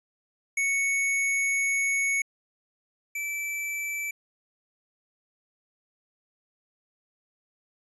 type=tone pair in turn; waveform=square; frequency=2217 / 2320 Hz; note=C#7 / D7; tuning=0 / -22 cents; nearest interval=minor second; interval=78 cents; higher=second; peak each=-24 / -30 dBFS; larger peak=first; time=0.57-2.22 / 3.15-4.11 s; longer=first; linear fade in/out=5 ms; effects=resampled to 32000 Hz